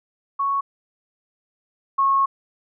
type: tone pair in turn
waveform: sine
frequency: 1108.7 / 1092.8 Hz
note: C#6 / C#6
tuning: 0 / -25 cents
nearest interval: unison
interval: 25 cents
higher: first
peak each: -19 / -15 dBFS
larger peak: second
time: 0.39-0.61 / 1.98-2.26 s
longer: second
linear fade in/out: 10 ms
effects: none